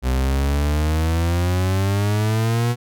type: exponential sweep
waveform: 40% pulse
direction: up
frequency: 62.8 to 121.6 Hz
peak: -16 dBFS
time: 0.02-2.76 s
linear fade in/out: 50 ms
effects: none